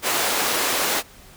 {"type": "high-pass noise", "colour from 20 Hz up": "pink", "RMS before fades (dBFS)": -22, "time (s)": [0.02, 1.03], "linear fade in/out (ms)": 50, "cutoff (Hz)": 430, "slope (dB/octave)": 12, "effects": ["pink hiss -47 dBFS RMS until 1.36 s"]}